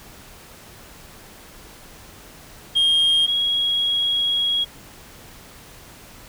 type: tone pair in turn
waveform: sine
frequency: 3232 / 3308 Hz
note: G#7 / G#7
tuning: -48 / -8 cents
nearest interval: unison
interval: 40 cents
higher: second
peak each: -12 / -17 dBFS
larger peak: first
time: 2.75-3.27 / 3.27-4.65 s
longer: second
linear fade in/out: 20 ms
effects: tanh soft clip ceiling -13 dBFS + pink hiss -44 dBFS RMS until 6.28 s